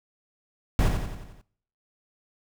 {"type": "noise with echo", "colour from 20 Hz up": "brown", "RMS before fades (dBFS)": -20, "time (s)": [0.79, 0.88], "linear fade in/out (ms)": 0, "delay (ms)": 89, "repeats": 6, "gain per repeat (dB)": -5, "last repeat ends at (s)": 1.414, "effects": ["noise-tail reverb RT60 0.6 s tail -21 dB re dry"]}